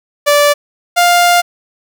sawtooth tone pair in turn, 582 / 701.6 Hz, D5 / F5, -16 / +8 cents, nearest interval minor third, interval 324 cents, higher second, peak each -3 dBFS, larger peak neither, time 0.26-0.54 / 0.96-1.42 s, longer second, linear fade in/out 20 ms, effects none

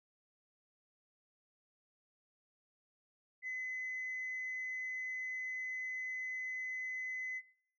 sine tone, 2027 Hz, B6, 45 cents sharp, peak -37 dBFS, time 3.42-7.42 s, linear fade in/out 50 ms, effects noise-tail reverb RT60 0.6 s tail -20 dB re dry + tanh soft clip ceiling -34 dBFS

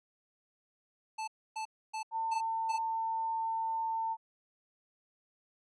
square tone bursts, 877 Hz, A5, 6 cents flat, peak -36 dBFS, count 5, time 1.18-2.785 s, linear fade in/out 10 ms, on 97 ms, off 280 ms
sine tone, 899 Hz, A5, 37 cents sharp, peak -31 dBFS, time 2.11-4.17 s, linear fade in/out 50 ms
effects resampled to 22050 Hz

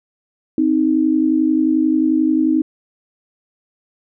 sine tone pair together, 261.5 / 312.8 Hz, C4 / D#4, -1 / +9 cents, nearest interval minor third, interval 310 cents, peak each -17 / -14 dBFS, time 0.58-2.62 s, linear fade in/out 2 ms, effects none

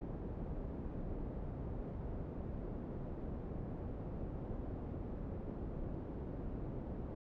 pink low-pass noise, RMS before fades -43 dBFS, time 0.01-7.15 s, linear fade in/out 10 ms, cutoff 470 Hz, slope 12 dB/octave, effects none

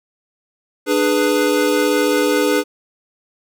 square chord, G# diminished, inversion second, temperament equal with one note detuned, 297.4 / 415.3 / 493.9 Hz, D4 / G#4 / B4, +22 / 0 / 0 cents, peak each -19 dBFS, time 0.86-2.64 s, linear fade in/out 50 ms, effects none

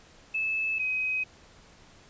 sine tone pair in turn, 2611 / 2526 Hz, E7 / D#7, -17 / +26 cents, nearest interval minor second, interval 57 cents, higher first, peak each -26 dBFS, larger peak neither, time 0.34-0.79 / 0.79-1.24 s, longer neither, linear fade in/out 10 ms, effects pink hiss -55 dBFS RMS until 2.09 s + resampled to 16000 Hz

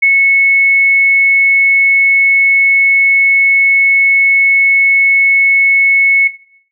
sine tone, 2200 Hz, C#7, 14 cents flat, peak -5 dBFS, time 0.02-6.28 s, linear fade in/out 10 ms, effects noise-tail reverb RT60 0.6 s tail -17 dB re dry

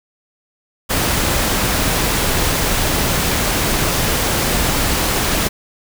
pink noise, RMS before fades -17 dBFS, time 0.89-5.49 s, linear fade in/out 20 ms, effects none

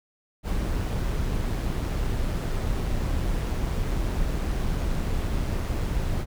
brown noise with amplitude modulation, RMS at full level -25 dBFS, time 0.43-6.26 s, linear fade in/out 50 ms, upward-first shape sine, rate 129 Hz, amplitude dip 25%, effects none

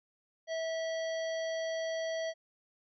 harmonic tone, 650 Hz, E5, 24 cents flat, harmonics 1 / 3 / 5 / 7 / 9, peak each -33 / -43 / -47 / -50 / -52 dBFS, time 0.47-2.34 s, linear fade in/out 50 ms, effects none

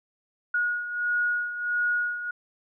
sine beating tone pair, 1447 / 1448.5 Hz, F#6 / F#6, -39 / -37 cents, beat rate 1.5 Hz, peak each -25 / -31 dBFS, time 0.54-2.31 s, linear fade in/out 5 ms, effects none

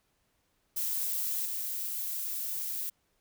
violet noise with level steps, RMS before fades -32 / -35 dBFS, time 0.76-2.9 s, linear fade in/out 10 ms, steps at 1.45 s, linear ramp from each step 5 ms, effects pink hiss -74 dBFS RMS until 3.2 s

